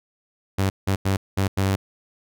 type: tone bursts at uneven times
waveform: sawtooth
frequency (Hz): 96.9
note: G2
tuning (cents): -20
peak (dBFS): -15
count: 5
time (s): 0.58-0.7 / 0.87-0.96 / 1.05-1.17 / 1.37-1.48 / 1.57-1.76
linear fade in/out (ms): 10
effects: none